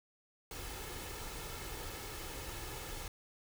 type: noise with comb filter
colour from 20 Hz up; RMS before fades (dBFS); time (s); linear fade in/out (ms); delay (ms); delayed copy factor
pink; -44; 0.51-3.08; 2; 2.3; +0.5
effects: none